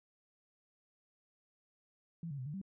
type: tone with pitch steps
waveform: sine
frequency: 166.8 / 140.9 / 127.5 / 148.1 / 194 Hz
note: E3 / C#3 / C3 / D3 / G3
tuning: +21 / +29 / -44 / +15 / -18 cents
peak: -39 dBFS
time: 2.23-2.615 s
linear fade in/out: 2 ms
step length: 77 ms
effects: none